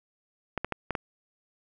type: clicks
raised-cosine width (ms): 0.5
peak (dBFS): -14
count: 5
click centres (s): 0.577 / 0.646 / 0.723 / 0.907 / 0.952
effects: none